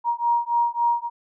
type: beating tone pair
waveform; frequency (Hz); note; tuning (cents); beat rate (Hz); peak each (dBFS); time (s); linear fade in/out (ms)
sine; 943 / 946.6; A#5 / A#5; +20 / +26; 3.6; -22; 0.04-1.1; 50
effects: none